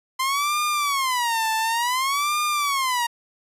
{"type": "tone with vibrato", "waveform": "sawtooth", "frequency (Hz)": 1033, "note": "C6", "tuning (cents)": -22, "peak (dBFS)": -17, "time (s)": [0.19, 3.07], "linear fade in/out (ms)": 10, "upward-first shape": "sine", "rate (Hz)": 0.56, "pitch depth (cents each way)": 270, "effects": ["resampled to 32000 Hz"]}